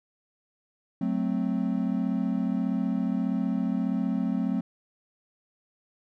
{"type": "chord", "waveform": "triangle", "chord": "F# diminished", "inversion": "none", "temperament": "equal", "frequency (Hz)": [185, 220, 261.6], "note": ["F#3", "A3", "C4"], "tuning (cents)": [0, 0, 0], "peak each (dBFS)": -27, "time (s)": [1.01, 4.61], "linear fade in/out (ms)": 5, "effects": []}